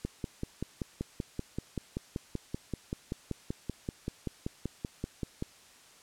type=click train; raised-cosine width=3 ms; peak=-20 dBFS; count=29; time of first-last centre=0.05-5.424 s; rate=5.21 Hz; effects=white hiss -57 dBFS RMS until 6.02 s + low-pass 9000 Hz 12 dB/octave